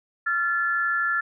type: tone pair together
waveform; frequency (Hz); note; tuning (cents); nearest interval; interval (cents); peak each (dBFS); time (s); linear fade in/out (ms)
sine; 1376 / 1733.7; F6 / A6; -26 / -26; major third; 400; -24; 0.26-1.21; 10
effects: none